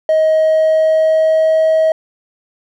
triangle tone with pitch glide, 630 to 637 Hz, D#5 to D#5, +21 to +41 cents, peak -6 dBFS, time 0.09-1.92 s, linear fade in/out 2 ms, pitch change +20 cents, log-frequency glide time 0.2-1.63 s, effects tanh soft clip ceiling -4 dBFS

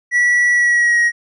triangle tone with pitch glide, 1944 to 1891.9 Hz, B6 to A#6, -28 to +25 cents, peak -9 dBFS, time 0.11-1.12 s, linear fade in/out 50 ms, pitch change -47 cents, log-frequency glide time 0.52-1 s, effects resampled to 24000 Hz

